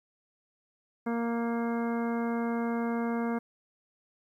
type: harmonic tone with a mistuned harmonic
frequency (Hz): 233.1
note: A#3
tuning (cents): 0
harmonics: 1 / 2 / 3 / 4 / 5 / 6 / 7 / 9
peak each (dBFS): -29 / -35 / -39 / -41 / -43 / -45 / -46 / -48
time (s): 1.06-3.39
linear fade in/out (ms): 10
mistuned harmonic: 9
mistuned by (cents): +22
effects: 11-bit